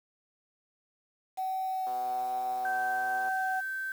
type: tone with vibrato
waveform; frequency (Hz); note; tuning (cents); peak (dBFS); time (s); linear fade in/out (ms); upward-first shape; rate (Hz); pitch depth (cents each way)
sine; 754; F#5; +32; -29; 1.37-3.61; 20; triangle; 1.2; 10
type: click train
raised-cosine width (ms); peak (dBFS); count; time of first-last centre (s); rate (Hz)
1; -30; 178; 1.87-3.286; 125
type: tone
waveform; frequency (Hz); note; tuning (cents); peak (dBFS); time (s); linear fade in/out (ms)
sine; 1552; G6; -18; -32; 2.65-3.92; 2
effects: high-pass 400 Hz 12 dB/octave + 8-bit